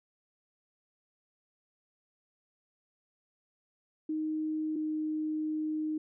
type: tone pair in turn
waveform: sine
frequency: 311.1 / 309.4 Hz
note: D#4 / D#4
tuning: 0 / -10 cents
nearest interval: unison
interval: 10 cents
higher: first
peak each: -30 / -30 dBFS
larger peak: neither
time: 4.09-4.76 / 4.76-5.98 s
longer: second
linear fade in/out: 5 ms
effects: none